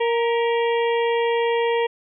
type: harmonic tone with a mistuned harmonic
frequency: 466.2 Hz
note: A#4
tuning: in tune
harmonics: 1 / 2 / 4 / 5 / 6 / 7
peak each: -19 / -25 / -31 / -33 / -35 / -36 dBFS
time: 0-1.87 s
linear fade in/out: 10 ms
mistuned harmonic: 4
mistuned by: +45 cents
effects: none